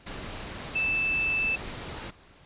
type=tone in noise; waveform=sine; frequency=2637 Hz; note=E7; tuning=in tune; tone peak=-24 dBFS; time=0.75-1.56 s; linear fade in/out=10 ms; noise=pink; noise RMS=-38 dBFS; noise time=0.06-2.11 s; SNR=+11 dB; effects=pink hiss -55 dBFS RMS until 2.45 s + resampled to 8000 Hz